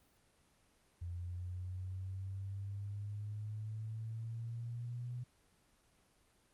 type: exponential sweep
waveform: sine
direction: up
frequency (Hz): 86.4 to 123.47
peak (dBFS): -40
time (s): 1.01-5.24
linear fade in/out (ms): 10
effects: pink hiss -71 dBFS RMS until 6.53 s + Opus 24 kbps